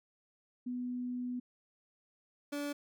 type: tone pair in turn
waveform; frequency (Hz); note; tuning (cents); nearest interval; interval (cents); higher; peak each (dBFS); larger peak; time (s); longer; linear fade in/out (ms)
sine / 30% pulse; 247.6 / 288.7; B3 / D4; +5 / -30; minor third; 265; second; -35 / -33; second; 0.66-1.4 / 2.52-2.73; first; 10
effects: none